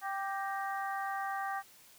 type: harmonic tone with a mistuned harmonic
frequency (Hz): 392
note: G4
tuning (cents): 0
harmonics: 2 / 3 / 4 / 5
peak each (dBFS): -36 / -40 / -42 / -44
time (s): 0.01-1.63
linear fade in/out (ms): 50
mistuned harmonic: 5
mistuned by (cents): -74
effects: white hiss -59 dBFS RMS until 1.98 s